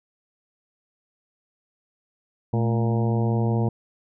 harmonic tone with a mistuned harmonic, 116.54 Hz, A#2, in tune, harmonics 1 / 2 / 3 / 4 / 5 / 6 / 7 / 8, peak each -21 / -26 / -31 / -31 / -37 / -36 / -37 / -38 dBFS, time 2.53-3.69 s, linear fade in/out 5 ms, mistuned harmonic 2, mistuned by -88 cents, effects none

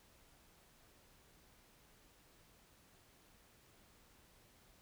silence, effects pink hiss -67 dBFS RMS until 4.81 s

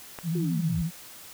click, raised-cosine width 0.5 ms, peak -22 dBFS, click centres 0.188 s
sine tone with vibrato, 166 Hz, E3, 12 cents sharp, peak -25 dBFS, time 0.23-0.91 s, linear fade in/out 50 ms, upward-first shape sine, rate 11 Hz, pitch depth 83 cents each way
sine linear sweep, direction down, 370 to 54.9 Hz, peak -30 dBFS, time 0.35-0.82 s, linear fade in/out 5 ms
effects white hiss -46 dBFS RMS until 1.33 s

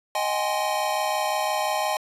square chord, Ab major seventh, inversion second, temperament equal with one note detuned, 622.3 / 764.8 / 830.6 / 1046.5 Hz, Eb5 / G5 / Ab5 / C6, 0 / -43 / 0 / 0 cents, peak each -29 / -30 / -28 / -31 dBFS, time 0.15-1.97 s, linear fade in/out 2 ms, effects resampled to 32000 Hz

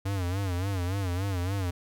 square tone with vibrato, 93.6 Hz, F#2, 20 cents sharp, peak -28 dBFS, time 0.05-1.71 s, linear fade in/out 10 ms, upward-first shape sine, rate 3.5 Hz, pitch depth 120 cents each way, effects none

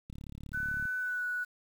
click train, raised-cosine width 5 ms, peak -32 dBFS, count 28, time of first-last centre 0.1-0.854 s, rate 35.8 Hz
sine tone with pitch glide, 1500 to 1474.2 Hz, F#6 to F#6, +23 to -7 cents, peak -31 dBFS, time 0.53-1.45 s, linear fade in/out 20 ms, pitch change -30 cents, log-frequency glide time 0.99-1.24 s
effects 9-bit

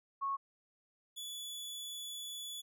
sine / sawtooth tone pair in turn, 1100 / 3433 Hz, C#6 / A7, -14 / -43 cents, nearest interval octave + minor sixth, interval 1971 cents, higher second, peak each -33 / -39 dBFS, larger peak first, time 0.21-0.37 / 1.16-2.62 s, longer second, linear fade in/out 20 ms, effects none

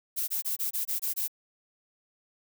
violet noise bursts, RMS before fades -30 dBFS, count 8, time 0.16-1.281 s, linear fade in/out 20 ms, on 120 ms, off 23 ms, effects none

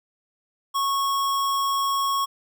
square tone, 1101 Hz, C#6, 12 cents flat, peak -22 dBFS, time 0.74-2.26 s, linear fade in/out 20 ms, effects none

